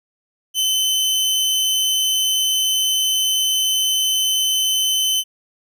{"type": "tone", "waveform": "sawtooth", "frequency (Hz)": 3051, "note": "G7", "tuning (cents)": -48, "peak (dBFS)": -13, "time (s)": [0.54, 5.24], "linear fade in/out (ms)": 50, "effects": []}